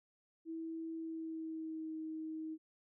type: tone with pitch glide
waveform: sine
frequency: 325.7 to 316.2 Hz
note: E4 to D#4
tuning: -21 to +28 cents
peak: -40 dBFS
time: 0.45-2.58 s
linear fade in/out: 50 ms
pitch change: -51 cents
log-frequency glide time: 0.96-1.96 s
effects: none